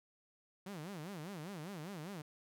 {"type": "tone with vibrato", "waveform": "sawtooth", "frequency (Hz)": 174.61, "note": "F3", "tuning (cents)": 0, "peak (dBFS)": -40, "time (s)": [0.66, 2.22], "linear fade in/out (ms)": 5, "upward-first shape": "sine", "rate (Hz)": 5, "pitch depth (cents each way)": 280, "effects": []}